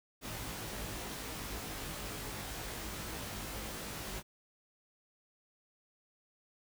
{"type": "noise with comb filter", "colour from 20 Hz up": "pink", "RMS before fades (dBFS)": -42, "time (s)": [0.21, 4.23], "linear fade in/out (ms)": 50, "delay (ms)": 19, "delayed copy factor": 0.8, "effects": []}